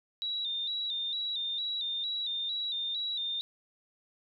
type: tone with vibrato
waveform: sine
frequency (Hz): 3755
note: A#7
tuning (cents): +12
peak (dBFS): -31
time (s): 0.22-3.41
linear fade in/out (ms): 0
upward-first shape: square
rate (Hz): 2.2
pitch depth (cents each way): 62
effects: none